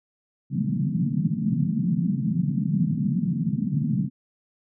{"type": "band-pass noise", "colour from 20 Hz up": "pink", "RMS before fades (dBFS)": -24, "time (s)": [0.5, 4.1], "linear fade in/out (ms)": 50, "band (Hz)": [140, 230], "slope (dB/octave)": 48, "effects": []}